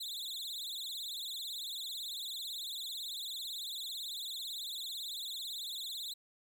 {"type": "tone with vibrato", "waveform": "40% pulse", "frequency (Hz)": 3776, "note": "A#7", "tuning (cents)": 22, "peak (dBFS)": -38, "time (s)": [0, 6.14], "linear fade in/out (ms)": 10, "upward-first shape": "triangle", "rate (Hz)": 18, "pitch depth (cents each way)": 210, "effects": []}